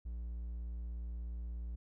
triangle tone, 58.4 Hz, A#1, 4 cents sharp, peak -37 dBFS, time 0.05-1.76 s, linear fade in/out 10 ms, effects none

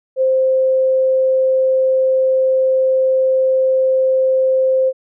sine tone, 523.3 Hz, C5, in tune, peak -11 dBFS, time 0.16-4.93 s, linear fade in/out 50 ms, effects none

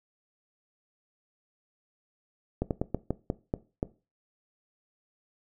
slowing click train, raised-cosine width 2 ms, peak -14 dBFS, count 8, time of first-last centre 2.62-3.829 s, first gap 88 ms, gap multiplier 1.22, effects noise-tail reverb RT60 0.3 s tail -18 dB re dry

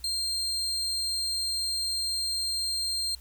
35% pulse tone, 4186 Hz, C8, in tune, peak -26 dBFS, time 0.04-3.15 s, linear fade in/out 2 ms, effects added 60 Hz sine -47 dBFS peak until 3.2 s + white hiss -57 dBFS RMS until 3.2 s

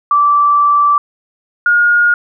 sine tone pair in turn, 1164 / 1429.6 Hz, D6 / F6, -16 / +40 cents, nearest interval major third, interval 356 cents, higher second, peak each -7 dBFS, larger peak neither, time 0.11-0.98 / 1.66-2.14 s, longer first, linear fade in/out 2 ms, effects none

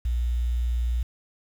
sine tone with quantisation, 59.7 Hz, A#1, 42 cents sharp, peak -22 dBFS, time 0.05-1.03 s, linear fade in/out 5 ms, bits 8, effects none

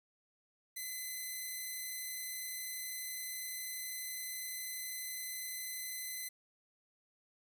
5% pulse tone, 2029 Hz, B6, 46 cents sharp, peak -30 dBFS, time 0.76-6.29 s, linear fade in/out 10 ms, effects none

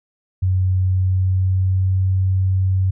sine tone with pitch glide, 93 to 94.35 Hz, F#2 to F#2, +9 to +34 cents, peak -14 dBFS, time 0.42-2.91 s, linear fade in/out 10 ms, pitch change +25 cents, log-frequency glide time 0.85-2.08 s, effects none

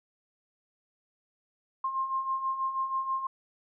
sine beating tone pair, 1057 / 1063.2 Hz, C6 / C6, +17 / +27 cents, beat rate 6.2 Hz, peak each -36 / -29 dBFS, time 1.84-3.27 s, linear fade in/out 5 ms, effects none

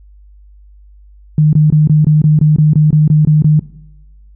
sine tone bursts, 152.5 Hz, D#3, 34 cents flat, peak -5 dBFS, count 13, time 1.38-3.594 s, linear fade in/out 2 ms, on 150 ms, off 22 ms, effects noise-tail reverb RT60 0.9 s tail -18 dB re dry + added 50 Hz sine -38 dBFS peak until 4.35 s

